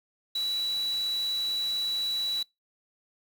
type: tone in noise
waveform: sine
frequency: 3932 Hz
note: B7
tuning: 8 cents flat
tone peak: -27 dBFS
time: 0.35-2.43 s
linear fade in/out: 5 ms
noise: white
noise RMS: -44 dBFS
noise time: 0.35-2.43 s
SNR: +14 dB
effects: noise-tail reverb RT60 0.2 s tail -25 dB re dry